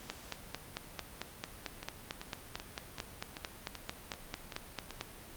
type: two click trains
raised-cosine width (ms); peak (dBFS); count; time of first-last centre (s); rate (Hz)
0.2; -24 / -19; 9 / 23; 1.83-4.907 / 0.1-5.011; 2.6 / 4.48
effects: pink hiss -51 dBFS RMS until 5.36 s + Opus 48 kbps